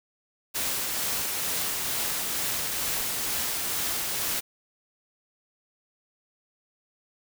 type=noise with tremolo; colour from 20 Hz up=white; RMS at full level=-28 dBFS; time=0.54-4.41 s; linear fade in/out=20 ms; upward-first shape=triangle; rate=2.2 Hz; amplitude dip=25%; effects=none